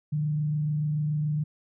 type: tone with frequency modulation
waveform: sine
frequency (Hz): 150.6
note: D3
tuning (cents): +44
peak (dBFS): -24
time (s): 0.12-1.44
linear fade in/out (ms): 10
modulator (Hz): 27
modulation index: 0.26
effects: none